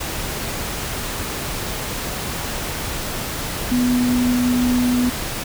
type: tone in noise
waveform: sine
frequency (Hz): 246.9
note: B3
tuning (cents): 0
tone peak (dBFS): -15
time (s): 3.71-5.1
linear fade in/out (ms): 10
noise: pink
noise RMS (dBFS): -26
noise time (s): 0-5.44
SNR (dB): +8
effects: none